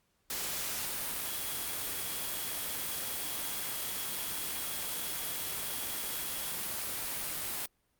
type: tone in noise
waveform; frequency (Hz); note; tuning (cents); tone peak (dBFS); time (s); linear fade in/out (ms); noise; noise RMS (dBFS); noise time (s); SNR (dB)
sine; 3322; G#7; 0; -46; 1.24-6.55; 2; white; -36; 0.3-7.66; -13
effects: pink hiss -75 dBFS RMS until 7.99 s + Opus 48 kbps